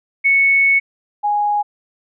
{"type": "tone pair in turn", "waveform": "sine", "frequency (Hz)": [2211, 828.2], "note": ["C#7", "G#5"], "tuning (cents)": [-5, -5], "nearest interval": "octave + perfect fourth", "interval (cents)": 1700, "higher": "first", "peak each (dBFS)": [-10, -14], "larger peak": "first", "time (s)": [[0.24, 0.8], [1.23, 1.63]], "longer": "first", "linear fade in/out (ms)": 20, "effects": []}